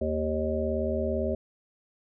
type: harmonic tone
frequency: 77.78 Hz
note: D#2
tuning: in tune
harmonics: 1 / 3 / 5 / 7 / 8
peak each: -32 / -32 / -32 / -32 / -32 dBFS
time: 0.01-1.35 s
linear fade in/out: 5 ms
effects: none